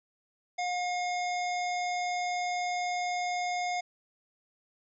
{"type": "harmonic tone", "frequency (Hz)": 716, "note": "F5", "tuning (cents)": 43, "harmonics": [1, 3, 5, 7, 9, 10], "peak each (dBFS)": [-30, -36, -45, -45, -46, -52], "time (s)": [0.58, 3.81], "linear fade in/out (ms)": 10, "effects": []}